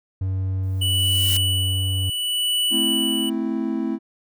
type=tone; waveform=triangle; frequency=94.6 Hz; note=F#2; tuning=39 cents sharp; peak=-19 dBFS; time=0.21-2.1 s; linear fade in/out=5 ms
type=noise with exponential growth; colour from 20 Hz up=blue; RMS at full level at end=-24 dBFS; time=0.63-1.37 s; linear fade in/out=2 ms; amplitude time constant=160 ms
type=tone with tremolo; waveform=square; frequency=2960 Hz; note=F#7; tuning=in tune; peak=-19 dBFS; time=0.81-3.3 s; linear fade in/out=10 ms; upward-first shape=sine; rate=0.67 Hz; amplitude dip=55%
type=chord; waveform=triangle; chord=A minor; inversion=none; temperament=equal; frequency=220 / 261.6 / 329.6 Hz; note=A3 / C4 / E4; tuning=0 / 0 / 0 cents; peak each=-24 dBFS; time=2.7-3.99 s; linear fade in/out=50 ms
effects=none